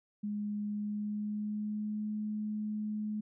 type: tone with pitch glide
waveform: sine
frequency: 207.7 to 212.3 Hz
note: G#3 to G#3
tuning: 0 to +38 cents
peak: -33 dBFS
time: 0.23-3.21 s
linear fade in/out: 10 ms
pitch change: +38 cents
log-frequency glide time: 0.66-2.11 s
effects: none